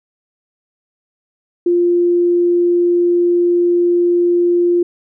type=tone; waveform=sine; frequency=349.2 Hz; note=F4; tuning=in tune; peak=-10 dBFS; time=1.66-4.83 s; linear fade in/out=5 ms; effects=none